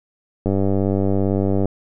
click train, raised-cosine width 2 ms, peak -7 dBFS, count 118, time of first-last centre 0.46-1.656 s, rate 97.8 Hz, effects none

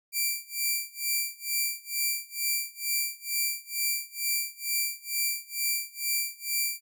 5% pulse tone with tremolo, 2349 Hz, D7, in tune, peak -15 dBFS, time 0.12-6.81 s, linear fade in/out 50 ms, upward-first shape sine, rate 2.2 Hz, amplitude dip 95%, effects none

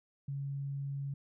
sine tone, 139.3 Hz, C#3, 9 cents sharp, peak -35 dBFS, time 0.28-1.14 s, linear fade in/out 5 ms, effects none

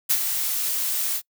blue noise with ADSR envelope, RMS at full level -18 dBFS, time 0.09-1.22 s, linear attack 20 ms, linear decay 60 ms, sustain -7 dB, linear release 62 ms, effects noise-tail reverb RT60 0.1 s tail -25 dB re dry

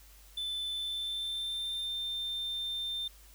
triangle tone with pitch glide, 3520 to 3600 Hz, A7 to A7, 0 to +39 cents, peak -32 dBFS, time 0.37-3.08 s, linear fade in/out 5 ms, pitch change +39 cents, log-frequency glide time 0.71-1.88 s, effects added 50 Hz sine -55 dBFS peak until 3.34 s + white hiss -59 dBFS RMS until 3.34 s

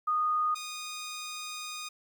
sine / 10% pulse tone pair in turn, 1234 / 1234 Hz, D#6 / D#6, -15 / -15 cents, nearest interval unison, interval 0 cents, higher neither, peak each -25 / -29 dBFS, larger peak first, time 0.07-0.55 / 0.55-1.89 s, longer second, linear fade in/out 10 ms, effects 11-bit

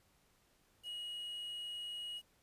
triangle tone with quantisation, 2898 Hz, F#7, 37 cents flat, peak -40 dBFS, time 0.83-2.22 s, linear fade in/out 50 ms, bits 10, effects pink hiss -72 dBFS RMS until 2.42 s + resampled to 32000 Hz

